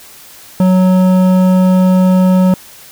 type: tone with hard clipping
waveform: sine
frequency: 185 Hz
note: F#3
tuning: in tune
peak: -8 dBFS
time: 0.6-2.54 s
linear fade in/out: 2 ms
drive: 11 dB
effects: white hiss -37 dBFS RMS until 2.91 s